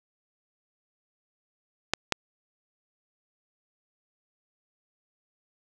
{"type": "clicks", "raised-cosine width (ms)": 0.2, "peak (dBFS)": -5, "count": 2, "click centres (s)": [1.936, 2.123], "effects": []}